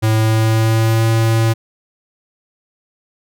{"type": "tone with pitch glide", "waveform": "square", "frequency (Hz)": [110, 112.96], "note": ["A2", "A2"], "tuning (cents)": [0, 46], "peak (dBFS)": -12, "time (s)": [0.02, 1.54], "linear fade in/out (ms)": 20, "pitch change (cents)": 46, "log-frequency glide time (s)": [0.13, 1.05], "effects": []}